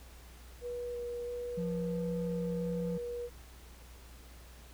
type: tone with vibrato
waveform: sine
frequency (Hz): 482.8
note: B4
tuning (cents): -39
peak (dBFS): -36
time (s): 0.61-3.3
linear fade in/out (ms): 50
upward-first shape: square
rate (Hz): 1.5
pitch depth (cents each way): 8
type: tone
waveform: triangle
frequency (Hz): 174.61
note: F3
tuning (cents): 0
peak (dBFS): -32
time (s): 1.57-2.98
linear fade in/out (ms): 10
effects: added 60 Hz sine -51 dBFS peak until 4.73 s + pink hiss -57 dBFS RMS until 4.73 s